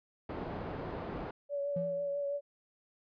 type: low-pass noise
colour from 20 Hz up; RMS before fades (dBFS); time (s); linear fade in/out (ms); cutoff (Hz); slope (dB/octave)
white; -40; 0.29-1.31; 5; 650; 12
type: tone with vibrato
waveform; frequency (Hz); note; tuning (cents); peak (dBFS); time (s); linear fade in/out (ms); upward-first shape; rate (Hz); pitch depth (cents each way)
sine; 568; C#5; +42; -32; 1.49-2.41; 50; triangle; 6.1; 25
type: tone with exponential decay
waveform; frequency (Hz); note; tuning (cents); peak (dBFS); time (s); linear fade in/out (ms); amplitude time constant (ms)
triangle; 170.5; F3; -41; -31; 1.76-2.22; 5; 99
effects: resampled to 11025 Hz